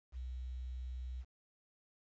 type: tone with quantisation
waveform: sine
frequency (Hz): 62.9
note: B1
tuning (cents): +32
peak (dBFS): -40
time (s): 0.12-1.25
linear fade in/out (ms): 50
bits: 11
effects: resampled to 16000 Hz